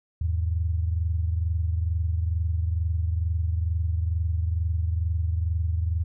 sine tone pair together, 80.77 / 103 Hz, E2 / G#2, -35 / -14 cents, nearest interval major third, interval 421 cents, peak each -23 / -30 dBFS, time 0.21-6.04 s, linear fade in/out 5 ms, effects none

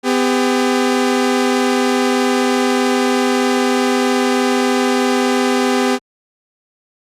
sawtooth tone pair together, 253 / 401.1 Hz, B3 / G4, +42 / +40 cents, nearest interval minor sixth, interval 798 cents, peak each -11 / -13 dBFS, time 0.03-5.99 s, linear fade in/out 50 ms, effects low-pass 9000 Hz 12 dB/octave + Opus 48 kbps

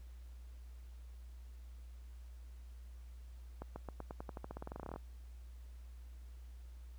accelerating click train, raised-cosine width 1 ms, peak -30 dBFS, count 22, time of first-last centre 3.62-4.961 s, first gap 140 ms, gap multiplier 0.91, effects added 60 Hz sine -49 dBFS peak until 6.98 s + pink hiss -70 dBFS RMS until 6.98 s

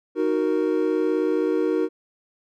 triangle chord, D# minor, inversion none, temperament equal, 311.1 / 370 / 466.2 Hz, D#4 / F#4 / A#4, 0 / 0 / 0 cents, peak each -22 dBFS, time 0.15-1.89 s, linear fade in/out 50 ms, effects none

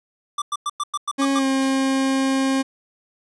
square tone bursts, 1174.7 Hz, D6, in tune, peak -22 dBFS, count 8, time 0.38-1.392 s, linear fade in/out 5 ms, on 39 ms, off 100 ms
40% pulse tone with pitch glide, 274.1 to 267.8 Hz, C#4 to C4, -19 to +40 cents, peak -17 dBFS, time 1.18-2.63 s, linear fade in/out 20 ms, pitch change -41 cents, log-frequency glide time 1.34-1.45 s
white noise with exponential decay, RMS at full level -36 dBFS, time 1.62-1.93 s, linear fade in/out 1 ms, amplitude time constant 66 ms
effects resampled to 24000 Hz

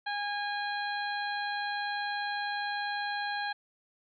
harmonic tone, 819 Hz, G#5, 24 cents flat, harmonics 1 / 2 / 3 / 4 / 5, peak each -34 / -35 / -45 / -45 / -41 dBFS, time 0.06-3.53 s, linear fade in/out 10 ms, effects none

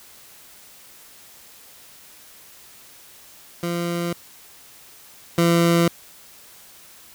20% pulse tone pair in turn, 171.9 / 169.63 Hz, F3 / E3, -27 / +50 cents, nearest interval unison, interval 23 cents, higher first, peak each -18 / -10 dBFS, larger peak second, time 3.63-4.13 / 5.38-5.88 s, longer neither, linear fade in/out 2 ms, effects white hiss -47 dBFS RMS until 7.14 s

